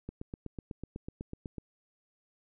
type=click train; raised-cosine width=3 ms; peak=-26 dBFS; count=13; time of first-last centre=0.09-1.583 s; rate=8.04 Hz; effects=none